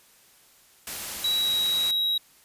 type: noise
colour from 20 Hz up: white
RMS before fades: -34 dBFS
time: 0.87-1.91 s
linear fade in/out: 2 ms
type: tone with pitch glide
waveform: triangle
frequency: 3891 to 3844 Hz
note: B7 to B7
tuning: -27 to -48 cents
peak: -21 dBFS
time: 1.24-2.18 s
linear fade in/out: 5 ms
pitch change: -21 cents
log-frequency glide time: 1.38-1.5 s
effects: white hiss -57 dBFS RMS until 2.44 s + resampled to 32000 Hz